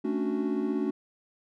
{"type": "chord", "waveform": "triangle", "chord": "D major seventh", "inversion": "second", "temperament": "equal", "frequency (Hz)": [220, 277.2, 293.7, 370], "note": ["A3", "C#4", "D4", "F#4"], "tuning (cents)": [0, 0, 0, 0], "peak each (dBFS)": -30, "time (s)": [0.04, 0.91], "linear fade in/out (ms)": 10, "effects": []}